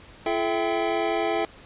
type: tone cluster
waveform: square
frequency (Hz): 340.6 / 431.3 / 662 / 783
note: F4 / A4 / E5 / G5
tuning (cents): -43 / -35 / +7 / -2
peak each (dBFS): -29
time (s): 0.26-1.45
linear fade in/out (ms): 2
effects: pink hiss -48 dBFS RMS until 1.65 s + resampled to 8000 Hz